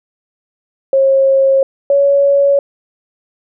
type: tone pair in turn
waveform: sine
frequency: 540 / 561.1 Hz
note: C#5 / C#5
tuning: -45 / +21 cents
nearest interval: minor second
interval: 66 cents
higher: second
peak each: -7 dBFS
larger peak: neither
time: 0.93-1.63 / 1.9-2.59 s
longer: first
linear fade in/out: 2 ms
effects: none